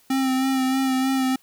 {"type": "tone with vibrato", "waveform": "square", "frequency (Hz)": 263.3, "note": "C4", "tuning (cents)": 11, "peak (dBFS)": -20, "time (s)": [0.1, 1.36], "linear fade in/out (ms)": 5, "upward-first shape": "sine", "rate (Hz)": 3.2, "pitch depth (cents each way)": 26, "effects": ["white hiss -58 dBFS RMS until 1.42 s"]}